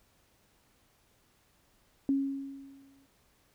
sine tone with exponential decay, 274.3 Hz, C#4, 18 cents flat, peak -23 dBFS, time 2.09-3.06 s, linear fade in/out 1 ms, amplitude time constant 210 ms, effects pink hiss -68 dBFS RMS until 3.54 s

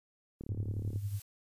blue noise with exponential growth, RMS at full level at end -49 dBFS, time 0.39-1.22 s, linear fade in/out 2 ms, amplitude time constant 180 ms
click train, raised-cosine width 3 ms, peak -30 dBFS, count 21, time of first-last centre 0.41-0.959 s, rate 36.4 Hz
sine tone with tremolo, 100.9 Hz, G#2, 49 cents flat, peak -30 dBFS, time 0.49-1.2 s, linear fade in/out 10 ms, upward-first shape triangle, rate 11 Hz, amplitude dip 75%
effects resampled to 32000 Hz

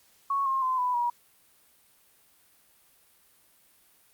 sine tone with pitch steps, 1107 / 1068.1 / 1030.5 / 994.2 / 959.3 Hz, C#6 / C6 / C6 / B5 / A#5, -3 / +35 / -27 / +11 / +49 cents, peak -24 dBFS, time 0.3-1.1 s, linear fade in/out 5 ms, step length 160 ms, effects white hiss -62 dBFS RMS until 4.13 s + Opus 48 kbps

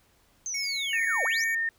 sine linear two-way sweep, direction down then up, 6370 to 458.4 to 6370 Hz, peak -30 dBFS, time 0.46-1.44 s, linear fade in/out 0 ms, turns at 1.24 s
square tone with pitch glide, 2212 to 2264 Hz, C#7 to C#7, -4 to +36 cents, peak -32 dBFS, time 0.54-1.55 s, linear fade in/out 5 ms, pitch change +40 cents, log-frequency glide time 0.86-1.38 s
sine tone, 1824 Hz, A#6, 38 cents flat, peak -25 dBFS, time 0.93-1.69 s, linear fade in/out 2 ms
effects pink hiss -64 dBFS RMS until 1.78 s

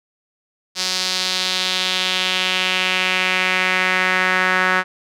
sawtooth tone with band-pass filter sweep, 185 Hz, F#3, in tune, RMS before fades -19 dBFS, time 0.75-4.84 s, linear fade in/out 50 ms, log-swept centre 4900 to 1600 Hz, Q 2.4, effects none

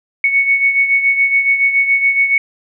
sine beating tone pair, 2217 / 2224.1 Hz, C#7 / C#7, 0 / +5 cents, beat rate 7.1 Hz, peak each -11 / -18 dBFS, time 0.24-2.38 s, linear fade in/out 2 ms, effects none

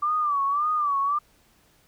sine tone with vibrato, 1169 Hz, D6, 8 cents flat, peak -21 dBFS, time 0.02-1.19 s, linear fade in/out 10 ms, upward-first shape sine, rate 1.8 Hz, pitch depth 100 cents each way, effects pink hiss -61 dBFS RMS until 1.87 s

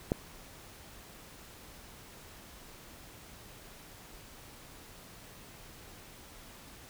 click, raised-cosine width 2 ms, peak -14 dBFS, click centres 0.119 s, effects pink hiss -52 dBFS RMS until 6.89 s

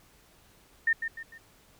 sine tone with echo, 1821 Hz, A#6, 41 cents flat, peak -21 dBFS, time 0.87-0.93 s, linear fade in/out 5 ms, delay 150 ms, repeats 3, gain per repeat -8 dB, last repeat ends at 1.38 s, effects pink hiss -60 dBFS RMS until 1.79 s

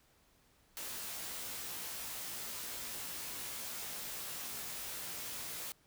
white noise with comb filter, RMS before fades -43 dBFS, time 0.77-5.72 s, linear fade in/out 0 ms, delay 17 ms, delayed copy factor +0.7, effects pink hiss -69 dBFS RMS until 5.86 s

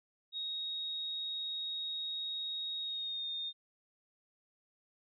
sine tone with pitch glide, 3761 to 3669 Hz, A#7 to A#7, +15 to -28 cents, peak -36 dBFS, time 0.32-3.53 s, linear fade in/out 50 ms, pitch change -43 cents, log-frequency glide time 2.8-3.29 s, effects none

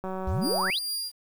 click train, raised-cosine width 1 ms, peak -21 dBFS, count 125, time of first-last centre 0.04-0.7 s, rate 188 Hz
sine exponential sweep, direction up, 58.4 to 4435 Hz, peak -25 dBFS, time 0.27-0.79 s, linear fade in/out 5 ms
sawtooth tone with tremolo, 4799 Hz, D8, 37 cents sharp, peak -25 dBFS, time 0.41-1.12 s, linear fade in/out 50 ms, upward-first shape triangle, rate 2.4 Hz, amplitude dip 55%
effects 9-bit

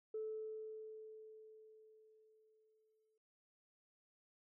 sine tone with exponential decay, 435.9 Hz, A4, 16 cents flat, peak -39 dBFS, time 0.14-3.18 s, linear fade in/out 5 ms, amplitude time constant 660 ms, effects tanh soft clip ceiling -35 dBFS

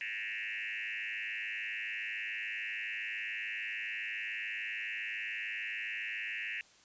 sine tone with frequency modulation, 2246 Hz, C#7, 22 cents sharp, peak -36 dBFS, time 0.01-6.61 s, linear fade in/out 0 ms, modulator 107 Hz, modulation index 5, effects white hiss -62 dBFS RMS until 6.84 s + resampled to 16000 Hz

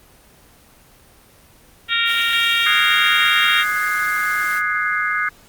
harmonic tone, 463.6 Hz, A#4, 10 cents flat, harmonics 3 / 4 / 5 / 6 / 7 / 8, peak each -22 / -22 / -22 / -22 / -22 / -22 dBFS, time 1.88-3.65 s, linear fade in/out 50 ms
white noise, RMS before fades -34 dBFS, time 2.05-4.62 s, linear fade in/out 50 ms
sine chord, Ab dominant seventh, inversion second, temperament equal with one note detuned, 1244.5 / 1480 / 1661.2 / 2100 Hz, Eb6 / Gb6 / Ab6 / C7, 0 / 0 / 0 / +6 cents, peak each -23 dBFS, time 2.66-5.29 s, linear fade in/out 5 ms
effects pink hiss -49 dBFS RMS until 5.48 s + Opus 24 kbps

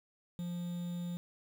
triangle tone with quantisation, 174.61 Hz, F3, in tune, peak -34 dBFS, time 0.39-1.17 s, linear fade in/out 0 ms, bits 9, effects none

